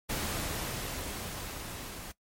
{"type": "noise with level ramp", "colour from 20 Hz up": "pink", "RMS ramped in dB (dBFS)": [-33, -43], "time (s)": [0.09, 2.12], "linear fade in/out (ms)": 10, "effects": ["noise-tail reverb RT60 0.1 s tail -19 dB re dry", "MP3 64 kbps"]}